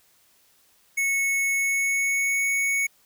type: tone with pitch glide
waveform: square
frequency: 2203 to 2221 Hz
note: C#7 to C#7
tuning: -11 to +3 cents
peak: -22 dBFS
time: 0.97-2.87 s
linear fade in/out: 10 ms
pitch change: +14 cents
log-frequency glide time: 1.55-2.44 s
effects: white hiss -61 dBFS RMS until 3.05 s